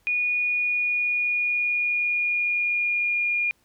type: tone with pitch glide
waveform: sine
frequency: 2454 to 2423 Hz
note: D#7 to D#7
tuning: -25 to -47 cents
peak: -21 dBFS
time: 0.07-3.51 s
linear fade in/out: 0 ms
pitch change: -22 cents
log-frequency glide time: 0.36-3.2 s
effects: pink hiss -65 dBFS RMS until 3.64 s